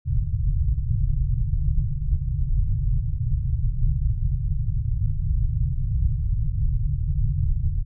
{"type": "low-pass noise", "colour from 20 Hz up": "pink", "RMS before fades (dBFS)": -22, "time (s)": [0.05, 7.85], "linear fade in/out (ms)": 50, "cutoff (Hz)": 150, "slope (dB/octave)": 96, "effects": []}